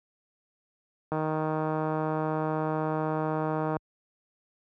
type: click train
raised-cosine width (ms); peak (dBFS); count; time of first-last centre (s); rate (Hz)
1; -16; 414; 1.12-3.767; 156
effects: high-pass 60 Hz 12 dB/octave